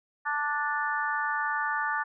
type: harmonic tone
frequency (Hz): 293.7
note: D4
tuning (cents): 0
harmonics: 3 / 4 / 5 / 6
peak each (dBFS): -32 / -32 / -32 / -32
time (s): 0.25-2.04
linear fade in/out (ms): 20
effects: none